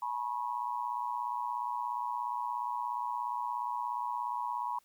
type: tone with amplitude modulation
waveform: sine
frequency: 970 Hz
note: B5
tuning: 31 cents flat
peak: -28 dBFS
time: 0.02-4.79 s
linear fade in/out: 5 ms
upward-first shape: sine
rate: 117 Hz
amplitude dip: 100%
effects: white hiss -69 dBFS RMS until 4.84 s